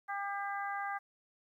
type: harmonic tone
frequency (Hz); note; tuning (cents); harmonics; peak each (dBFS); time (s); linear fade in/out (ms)
400.3; G4; +36; 2 / 3 / 4 / 5; -38 / -41 / -41 / -46; 0.08-0.99; 20
effects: 12-bit